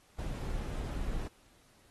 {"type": "noise", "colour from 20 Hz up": "brown", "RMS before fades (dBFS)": -36, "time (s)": [0.18, 1.28], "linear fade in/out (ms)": 10, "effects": ["pink hiss -65 dBFS RMS until 1.9 s", "AAC 32 kbps"]}